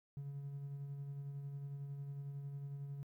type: tone with tremolo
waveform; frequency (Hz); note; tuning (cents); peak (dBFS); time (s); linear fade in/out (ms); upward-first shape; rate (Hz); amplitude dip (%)
triangle; 140.6; C#3; +25; -38; 0.17-3.03; 0; sine; 11; 45
effects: tanh soft clip ceiling -37 dBFS + 13-bit